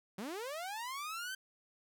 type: linear sweep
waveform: sawtooth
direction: up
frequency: 177.3 to 1568 Hz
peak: -36 dBFS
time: 0.18-1.35 s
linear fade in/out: 5 ms
effects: none